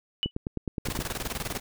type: tone with exponential decay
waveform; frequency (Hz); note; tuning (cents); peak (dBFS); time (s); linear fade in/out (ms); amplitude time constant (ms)
sine; 2960; F#7; 0; -20; 0.23-0.31; 0; 16
type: click train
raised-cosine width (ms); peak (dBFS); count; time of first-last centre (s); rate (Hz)
3; -17; 8; 0.26-0.991; 9.58
type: noise with tremolo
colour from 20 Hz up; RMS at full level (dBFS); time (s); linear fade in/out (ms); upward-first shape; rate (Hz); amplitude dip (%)
pink; -31; 0.85-1.6; 5; square; 20; 75
effects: none

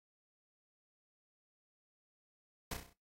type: noise with echo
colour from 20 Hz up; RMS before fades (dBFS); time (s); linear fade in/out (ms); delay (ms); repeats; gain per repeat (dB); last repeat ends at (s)
pink; -39; 2.71-2.74; 5; 32; 6; -5; 2.932
effects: noise-tail reverb RT60 0.2 s tail -17 dB re dry + AAC 48 kbps

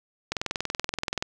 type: click train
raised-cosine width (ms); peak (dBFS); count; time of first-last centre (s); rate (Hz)
0.2; -10; 20; 0.32-1.225; 21
effects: none

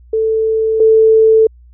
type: tone pair in turn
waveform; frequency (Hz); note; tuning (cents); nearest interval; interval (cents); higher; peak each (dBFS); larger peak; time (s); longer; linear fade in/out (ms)
sine; 442 / 442; A4 / A4; +8 / +8; unison; 0; neither; -11 / -5; second; 0.13-0.8 / 0.8-1.47; neither; 5
effects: added 60 Hz sine -39 dBFS peak until 1.73 s

